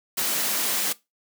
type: high-pass noise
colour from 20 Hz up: white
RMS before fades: -25 dBFS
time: 0.17-0.93 s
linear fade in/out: 10 ms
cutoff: 160 Hz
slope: 48 dB/octave
effects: noise-tail reverb RT60 0.2 s tail -19 dB re dry